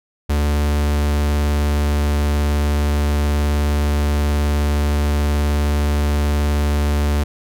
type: tone with vibrato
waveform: 45% pulse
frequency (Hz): 73.3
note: D2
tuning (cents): -3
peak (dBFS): -15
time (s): 0.29-7.24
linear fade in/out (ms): 10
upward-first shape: triangle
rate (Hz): 19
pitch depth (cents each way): 16
effects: none